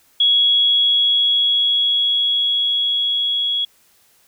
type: tone with level ramp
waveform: sine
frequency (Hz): 3338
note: G#7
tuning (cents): +8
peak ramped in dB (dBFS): -11 to -17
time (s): 0.2-3.65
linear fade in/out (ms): 5
effects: white hiss -56 dBFS RMS until 4.27 s